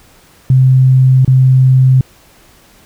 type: tone with dropouts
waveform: sine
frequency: 130.3 Hz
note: C3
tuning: 7 cents flat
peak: -4 dBFS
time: 0.5-2.01 s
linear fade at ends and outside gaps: 2 ms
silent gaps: 1.248-1.277 s
effects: pink hiss -45 dBFS RMS until 2.85 s